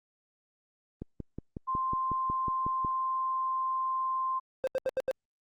click train, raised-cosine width 3 ms, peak -24 dBFS, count 11, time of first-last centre 1.02-2.848 s, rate 5.47 Hz
sine tone, 1046.5 Hz, C6, in tune, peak -28 dBFS, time 1.67-4.4 s, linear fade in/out 20 ms
triangle tone bursts, 523.3 Hz, C5, in tune, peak -24 dBFS, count 5, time 4.64-5.112 s, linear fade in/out 0 ms, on 32 ms, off 78 ms
effects Opus 24 kbps

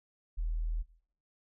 sine tone, 40.28 Hz, E1, 39 cents flat, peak -30 dBFS, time 0.37-0.83 s, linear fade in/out 20 ms, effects noise-tail reverb RT60 0.6 s tail -20 dB re dry

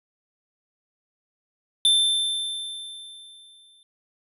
square tone with exponential decay, 3555 Hz, A7, 17 cents sharp, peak -15 dBFS, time 1.85-3.83 s, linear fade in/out 1 ms, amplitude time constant 430 ms, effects resampled to 32000 Hz

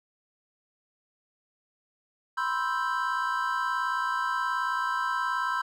triangle chord, C major seventh, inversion third, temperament equal, 987.8 / 1046.5 / 1318.5 / 1568 Hz, B5 / C6 / E6 / G6, 0 / 0 / 0 / 0 cents, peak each -30 dBFS, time 2.37-5.62 s, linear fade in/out 10 ms, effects none

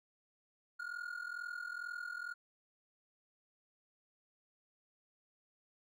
triangle ring-modulated tone, 1428 Hz, F6, 38 cents sharp, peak -36 dBFS, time 0.79-2.34 s, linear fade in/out 10 ms, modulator 21.1 Hz, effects none

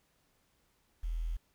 sine tone with quantisation, 41.2 Hz, E1, in tune, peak -32 dBFS, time 1.03-1.37 s, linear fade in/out 10 ms, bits 10, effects pink hiss -73 dBFS RMS until 1.54 s

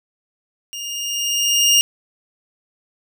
25% pulse tone with level ramp, 2831 Hz, F7, 23 cents sharp, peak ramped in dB -24 to -6 dBFS, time 0.73-1.81 s, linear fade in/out 0 ms, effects none

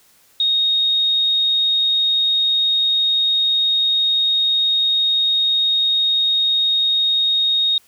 sine tone, 3729 Hz, A#7, in tune, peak -14 dBFS, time 0.4-7.78 s, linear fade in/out 2 ms, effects white hiss -54 dBFS RMS until 7.87 s

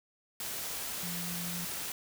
sine tone in noise, 174 Hz, F3, 6 cents flat, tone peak -39 dBFS, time 1.03-1.65 s, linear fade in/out 2 ms, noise white, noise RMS -38 dBFS, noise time 0.4-1.92 s, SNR -4 dB, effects none

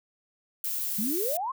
violet noise, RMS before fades -31 dBFS, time 0.64-1.37 s, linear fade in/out 2 ms
sine exponential sweep, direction up, 192.6 to 1108.7 Hz, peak -28 dBFS, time 0.98-1.52 s, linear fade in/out 10 ms
effects none

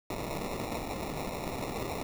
white noise with sample-and-hold, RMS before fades -36 dBFS, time 0.1-2.03 s, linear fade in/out 2 ms, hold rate 1575 Hz, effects none

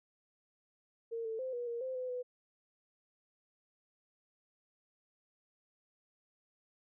sine tone with pitch steps, 459.7 / 445.8 / 518 / 483.3 / 469.9 / 519 / 507 / 497.1 Hz, A#4 / A4 / C5 / B4 / A#4 / C5 / B4 / B4, -24 / +23 / -17 / -38 / +14 / -14 / +45 / +11 cents, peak -36 dBFS, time 1.11-2.23 s, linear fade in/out 20 ms, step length 140 ms, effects none

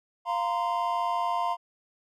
triangle chord, F suspended fourth, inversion none, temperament equal with one note detuned, 698.5 / 932.3 / 1032.7 Hz, F5 / Bb5 / C6, 0 / 0 / -23 cents, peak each -28 dBFS, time 0.25-1.57 s, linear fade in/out 50 ms, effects none

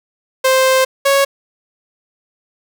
sawtooth tone pair in turn, 523.3 / 553.2 Hz, C5 / C#5, 0 / -4 cents, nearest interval minor second, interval 96 cents, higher second, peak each -6 dBFS, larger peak neither, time 0.44-0.85 / 1.05-1.25 s, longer first, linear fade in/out 10 ms, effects none

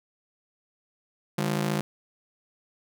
sawtooth ring-modulated tone, 174.61 Hz, F3, in tune, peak -18 dBFS, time 1.38-1.81 s, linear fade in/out 0 ms, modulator 27.3 Hz, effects none

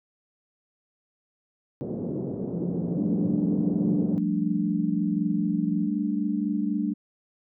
pink band-pass noise, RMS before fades -31 dBFS, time 1.81-4.18 s, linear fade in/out 0 ms, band 140 to 450 Hz, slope 24 dB/octave
sine tone, 174.61 Hz, F3, in tune, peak -28 dBFS, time 2.5-5.89 s, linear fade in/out 50 ms
sine chord, G suspended second, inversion none, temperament equal, 196 / 220 / 293.7 Hz, G3 / A3 / D4, 0 / 0 / 0 cents, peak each -28 dBFS, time 2.97-6.94 s, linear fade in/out 20 ms
effects none

